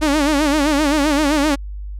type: tone with vibrato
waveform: sawtooth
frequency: 294.4 Hz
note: D4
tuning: 4 cents sharp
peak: -10 dBFS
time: 0.01-1.56 s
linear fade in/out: 20 ms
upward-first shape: sine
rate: 7.7 Hz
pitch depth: 110 cents each way
effects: added 50 Hz sine -26 dBFS peak until 1.99 s + low-pass 10000 Hz 12 dB/octave